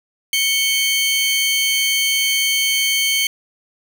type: tone pair together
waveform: sawtooth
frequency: 2217 / 3115 Hz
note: C#7 / G7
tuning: 0 / -12 cents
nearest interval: tritone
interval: 588 cents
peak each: -15 dBFS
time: 0.33-3.27 s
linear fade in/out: 2 ms
effects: none